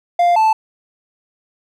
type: tone pair in turn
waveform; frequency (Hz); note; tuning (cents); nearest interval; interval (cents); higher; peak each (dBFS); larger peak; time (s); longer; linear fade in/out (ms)
triangle; 698.5 / 877.7; F5 / A5; 0 / -5; major third; 395; second; -8 / -8; neither; 0.19-0.36 / 0.36-0.53; neither; 5
effects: none